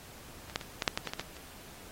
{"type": "clicks", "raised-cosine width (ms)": 0.2, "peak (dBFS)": [-27, -11, -24, -12, -6, -12, -17, -16, -17, -29], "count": 10, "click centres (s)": [0.498, 0.559, 0.612, 0.822, 0.878, 0.975, 1.073, 1.135, 1.196, 1.367], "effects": ["pink hiss -51 dBFS RMS until 1.91 s", "AAC 48 kbps"]}